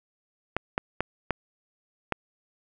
clicks, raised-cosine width 0.5 ms, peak -10 dBFS, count 5, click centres 0.566 / 0.779 / 1.006 / 1.307 / 2.123 s, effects none

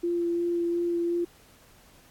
sine tone with vibrato, 343.8 Hz, F4, 27 cents flat, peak -24 dBFS, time 0.03-1.25 s, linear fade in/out 10 ms, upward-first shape sine, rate 2.8 Hz, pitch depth 11 cents each way, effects pink hiss -57 dBFS RMS until 2.1 s + AAC 64 kbps

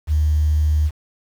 sine tone, 76.2 Hz, D#2, 36 cents flat, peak -13 dBFS, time 0.07-0.91 s, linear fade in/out 50 ms, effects tanh soft clip ceiling -9 dBFS + 7-bit

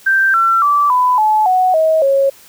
sine tone with pitch steps, 1568 / 1349.3 / 1161.2 / 999.3 / 859.9 / 740 / 636.8 / 548 Hz, G6 / E6 / D6 / B5 / A5 / F#5 / D#5 / C#5, 0 / +40 / -20 / +20 / -40 / 0 / +40 / -20 cents, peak -9 dBFS, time 0.06-2.3 s, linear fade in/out 10 ms, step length 280 ms, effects white hiss -43 dBFS RMS until 2.48 s

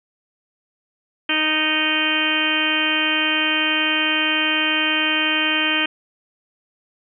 harmonic tone with a mistuned harmonic, 310.3 Hz, D#4, 5 cents flat, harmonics 1 / 2 / 3 / 4 / 5 / 6 / 7 / 8 / 9 / 10, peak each -26 / -32 / -32 / -30 / -26 / -26 / -29 / -23 / -26 / -23 dBFS, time 1.29-5.86 s, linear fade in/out 5 ms, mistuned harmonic 7, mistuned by +35 cents, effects none

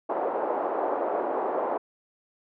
white band-pass noise, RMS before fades -28 dBFS, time 0.09-1.78 s, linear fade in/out 10 ms, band 350 to 860 Hz, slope 24 dB/octave, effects none

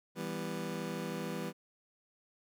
25% pulse chord, E minor, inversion none, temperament just, 164.81 / 197.78 / 247.2 Hz, E3 / G3 / B3, 0 / +16 / +2 cents, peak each -37 / -37 / -39 dBFS, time 0.15-1.53 s, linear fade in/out 50 ms, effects none

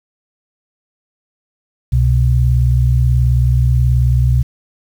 sine tone pair together, 66 / 124.59 Hz, C2 / B2, +16 / +16 cents, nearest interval major seventh, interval 1100 cents, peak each -12 dBFS, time 1.92-4.43 s, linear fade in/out 10 ms, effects 7-bit

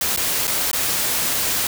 white noise with dropouts, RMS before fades -21 dBFS, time 0.01-1.67 s, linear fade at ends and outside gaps 2 ms, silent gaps 0.163-0.173 / 0.471-0.477 / 0.714-0.731 s, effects none

